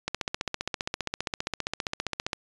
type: click train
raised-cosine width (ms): 0.2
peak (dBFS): -11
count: 35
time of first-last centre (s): 0.08-2.332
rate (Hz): 15.1
effects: resampled to 22050 Hz